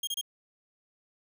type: tone bursts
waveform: sawtooth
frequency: 3237 Hz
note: G#7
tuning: 45 cents flat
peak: -27 dBFS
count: 3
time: 0.03-0.213 s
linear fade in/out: 5 ms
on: 43 ms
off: 27 ms
effects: none